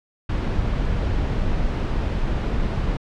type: noise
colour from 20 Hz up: brown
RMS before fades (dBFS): -22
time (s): 0.29-2.97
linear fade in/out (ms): 5
effects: low-pass 4000 Hz 12 dB/octave